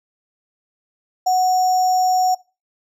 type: tone with sample-and-hold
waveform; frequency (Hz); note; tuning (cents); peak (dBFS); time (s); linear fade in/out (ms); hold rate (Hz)
sine; 740; F#5; 0; -13; 1.26-2.35; 10; 6300
effects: noise-tail reverb RT60 0.3 s tail -22 dB re dry + low-pass 10000 Hz 12 dB/octave